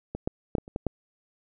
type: clicks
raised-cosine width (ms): 2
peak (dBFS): -19 / -13 / -10 / -18 / -30 / -16 / -12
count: 7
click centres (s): 0.15 / 0.275 / 0.552 / 0.583 / 0.679 / 0.761 / 0.867
effects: none